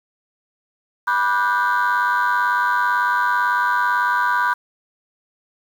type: chord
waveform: sine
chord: G major seventh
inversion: first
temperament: just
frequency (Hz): 980 / 1176 / 1470 / 1568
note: B5 / D6 / F#6 / G6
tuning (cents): -14 / +2 / -12 / 0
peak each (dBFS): -18 / -22 / -21 / -21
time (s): 1.07-4.54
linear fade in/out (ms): 10
effects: tanh soft clip ceiling -11 dBFS + 7-bit